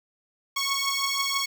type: beating tone pair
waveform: 10% pulse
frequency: 1101 / 1107.2 Hz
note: C#6 / C#6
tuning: -12 / -2 cents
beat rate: 6.2 Hz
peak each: -19 dBFS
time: 0.56-1.46 s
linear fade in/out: 10 ms
effects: none

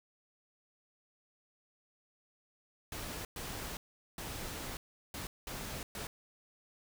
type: noise bursts at uneven times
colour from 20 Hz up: pink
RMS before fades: -42 dBFS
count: 6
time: 2.92-3.25 / 3.36-3.77 / 4.18-4.77 / 5.14-5.27 / 5.47-5.83 / 5.95-6.07 s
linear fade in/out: 2 ms
effects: none

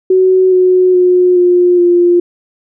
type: tone with pitch steps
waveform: sine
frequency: 373.5 / 367.5 / 361.6 / 355.8 / 350.1 Hz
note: F#4 / F#4 / F#4 / F4 / F4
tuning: +16 / -12 / -40 / +32 / +4 cents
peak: -5 dBFS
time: 0.1-2.2 s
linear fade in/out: 5 ms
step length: 420 ms
effects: none

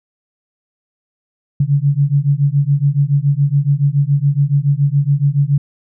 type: beating tone pair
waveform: sine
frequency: 138.59 / 145.69 Hz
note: C#3 / D3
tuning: 0 / -14 cents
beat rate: 7.1 Hz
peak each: -14 dBFS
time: 1.6-5.58 s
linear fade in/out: 5 ms
effects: none

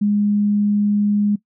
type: tone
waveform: sine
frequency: 206.2 Hz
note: G#3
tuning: 12 cents flat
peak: -14 dBFS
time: 0.01-1.36 s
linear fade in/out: 10 ms
effects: noise-tail reverb RT60 0.1 s tail -19 dB re dry

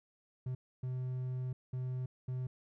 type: tone bursts at uneven times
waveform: triangle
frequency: 127.6 Hz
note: C3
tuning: 43 cents flat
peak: -33 dBFS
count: 4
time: 0.46-0.55 / 0.83-1.53 / 1.73-2.06 / 2.28-2.47 s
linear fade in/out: 5 ms
effects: none

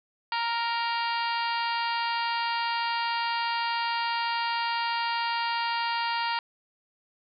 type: harmonic tone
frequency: 466.2 Hz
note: A#4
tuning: in tune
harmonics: 2 / 3 / 4 / 5 / 6 / 7 / 8 / 9 / 10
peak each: -28 / -35 / -36 / -39 / -36 / -41 / -44 / -40 / -39 dBFS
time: 0.32-6.39 s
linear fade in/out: 2 ms
effects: none

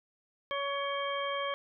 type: harmonic tone with a mistuned harmonic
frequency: 561 Hz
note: C#5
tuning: 21 cents sharp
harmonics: 1 / 2 / 3 / 4 / 6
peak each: -35 / -35 / -42 / -41 / -40 dBFS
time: 0.51-1.54 s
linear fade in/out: 0 ms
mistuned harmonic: 6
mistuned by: -91 cents
effects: none

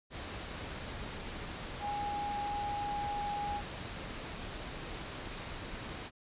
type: tone in noise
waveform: sine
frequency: 822 Hz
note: G#5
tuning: 18 cents flat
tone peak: -34 dBFS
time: 1.8-3.62 s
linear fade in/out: 50 ms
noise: pink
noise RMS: -42 dBFS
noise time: 0.1-6.11 s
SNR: +5 dB
effects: resampled to 8000 Hz

